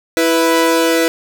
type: tone pair together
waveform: sawtooth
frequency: 329.6 / 493.8 Hz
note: E4 / B4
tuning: 0 / 0 cents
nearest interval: perfect fifth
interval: 700 cents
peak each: -10 dBFS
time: 0.17-1.08 s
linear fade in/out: 0 ms
effects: none